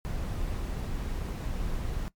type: noise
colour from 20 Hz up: brown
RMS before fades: -32 dBFS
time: 0.05-2.08 s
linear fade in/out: 0 ms
effects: noise-tail reverb RT60 0.1 s tail -19 dB re dry + MP3 96 kbps